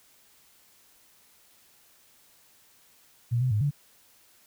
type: tone with pitch steps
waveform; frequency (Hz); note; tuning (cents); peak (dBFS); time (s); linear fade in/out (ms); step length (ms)
sine; 118.9 / 128 / 105.1 / 144.1; A#2 / C3 / G#2 / D3; +35 / -38 / +21 / -33; -22; 3.31-3.71; 20; 100
effects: white hiss -60 dBFS RMS until 4.46 s